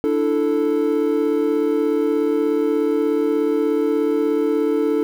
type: chord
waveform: triangle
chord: D suspended second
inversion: none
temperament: just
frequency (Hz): 293.7 / 330.4 / 440.5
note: D4 / E4 / A4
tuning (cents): 0 / +4 / +2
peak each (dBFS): -19 / -21 / -17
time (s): 0.04-5.03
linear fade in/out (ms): 0
effects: 8-bit